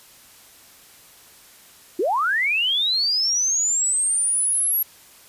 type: linear sweep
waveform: sine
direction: up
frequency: 311.8 to 11670 Hz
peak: -18 dBFS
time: 1.99-4.83 s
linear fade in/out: 5 ms
effects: white hiss -49 dBFS RMS until 5.28 s + resampled to 32000 Hz